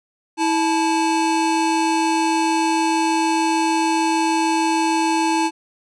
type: tone pair together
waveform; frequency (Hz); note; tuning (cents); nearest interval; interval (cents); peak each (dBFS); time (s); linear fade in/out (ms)
square; 325.4 / 869.6; E4 / A5; -22 / -21; octave + perfect fourth; 1701; -20; 0.37-5.51; 50
effects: resampled to 22050 Hz